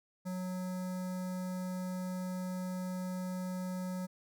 square tone with notch filter, 183.6 Hz, F#3, 13 cents flat, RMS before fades -38 dBFS, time 0.25-4.07 s, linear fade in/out 20 ms, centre 2900 Hz, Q 0.75, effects none

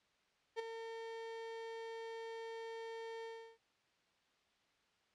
35% pulse tone with ADSR envelope, 454 Hz, A#4, 46 cents flat, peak -34 dBFS, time 0.56-3.58 s, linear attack 33 ms, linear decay 12 ms, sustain -9 dB, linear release 340 ms, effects white hiss -75 dBFS RMS until 5.14 s + low-pass 4000 Hz 12 dB/octave

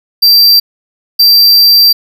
square tone bursts at uneven times, 4699 Hz, D8, in tune, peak -3 dBFS, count 2, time 0.22-0.6 / 1.19-1.93 s, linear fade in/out 10 ms, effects none

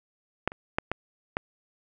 clicks, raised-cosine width 0.5 ms, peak -9 / -25 / -9 / -12 / -11 dBFS, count 5, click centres 0.476 / 0.519 / 0.785 / 0.916 / 1.369 s, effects none

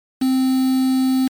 triangle tone with quantisation, 261.1 Hz, C4, 3 cents flat, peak -12 dBFS, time 0.21-1.28 s, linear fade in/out 10 ms, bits 5, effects MP3 96 kbps

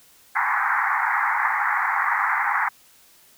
pink band-pass noise, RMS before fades -22 dBFS, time 0.35-2.69 s, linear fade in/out 10 ms, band 800 to 2100 Hz, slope 96 dB/octave, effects white hiss -54 dBFS RMS until 3.37 s

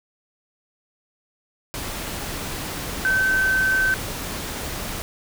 sine tone in noise, 1538 Hz, G6, 33 cents flat, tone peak -17 dBFS, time 3.05-3.94 s, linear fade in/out 0 ms, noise pink, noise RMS -30 dBFS, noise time 1.74-5.02 s, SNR +10 dB, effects none

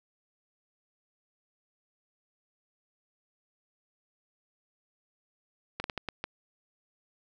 slowing click train, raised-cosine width 0.3 ms, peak -17 dBFS, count 6, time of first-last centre 5.8-6.24 s, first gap 41 ms, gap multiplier 1.39, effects none

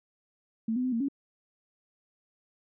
sine tone with pitch steps, 224 / 251.7 / 255.8 / 229.7 / 277.6 Hz, A3 / B3 / C4 / A#3 / C#4, +31 / +33 / -39 / -25 / +3 cents, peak -26 dBFS, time 0.68-1.085 s, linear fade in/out 5 ms, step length 81 ms, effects none

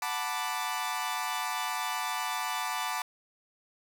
sawtooth chord, B minor seventh, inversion second, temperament equal, 740 / 880 / 987.8 / 1174.7 Hz, F#5 / A5 / B5 / D6, 0 / 0 / 0 / 0 cents, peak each -34 / -32 / -33 / -32 dBFS, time 0.02-3.02 s, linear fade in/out 2 ms, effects none

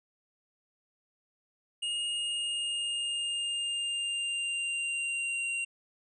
square tone with pitch glide, 2852 to 2763 Hz, F7 to F7, +36 to -19 cents, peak -31 dBFS, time 1.82-5.65 s, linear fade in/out 10 ms, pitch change -55 cents, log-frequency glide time 2.15-5.46 s, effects resampled to 24000 Hz

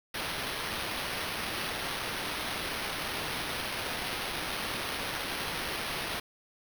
white noise with sample-and-hold, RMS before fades -35 dBFS, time 0.14-6.2 s, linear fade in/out 5 ms, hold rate 7350 Hz, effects none

